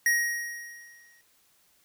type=tone with exponential decay; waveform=square; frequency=1886 Hz; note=A#6; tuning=20 cents sharp; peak=-20 dBFS; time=0.06-1.21 s; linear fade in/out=2 ms; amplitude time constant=250 ms; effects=white hiss -65 dBFS RMS until 1.84 s